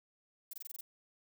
violet noise bursts, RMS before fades -44 dBFS, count 7, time 0.51-0.81 s, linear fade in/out 5 ms, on 24 ms, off 22 ms, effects none

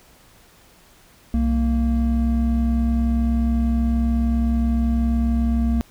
triangle tone pair together, 63.8 / 230.5 Hz, C2 / A#3, -43 / -19 cents, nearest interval octave + minor seventh, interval 2224 cents, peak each -17 / -18 dBFS, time 1.34-5.81 s, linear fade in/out 0 ms, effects pink hiss -52 dBFS RMS until 5.9 s

